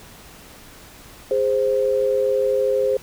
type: tone pair together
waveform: sine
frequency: 410.9 / 523.3 Hz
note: G#4 / C5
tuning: -18 / 0 cents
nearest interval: major third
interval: 418 cents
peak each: -21 / -18 dBFS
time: 1.31-2.97 s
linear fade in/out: 2 ms
effects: pink hiss -44 dBFS RMS until 3.02 s